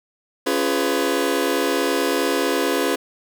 sawtooth chord, C# dominant seventh, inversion none, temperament just, 277.2 / 346.5 / 415.8 / 498.9 Hz, C#4 / E#4 / G#4 / B4, 0 / -14 / +2 / +17 cents, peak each -20 dBFS, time 0.46-2.96 s, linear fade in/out 10 ms, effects none

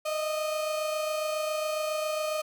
35% pulse tone pair together, 615.7 / 643 Hz, D#5 / E5, -18 / -43 cents, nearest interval minor second, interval 75 cents, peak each -27 / -36 dBFS, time 0.05-2.42 s, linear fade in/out 10 ms, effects none

